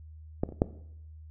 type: clicks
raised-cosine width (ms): 2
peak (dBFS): -13 / -28 / -30 / -8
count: 4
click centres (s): 0.435 / 0.49 / 0.523 / 0.619
effects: noise-tail reverb RT60 0.7 s tail -17 dB re dry + added 78 Hz sine -45 dBFS peak until 1.3 s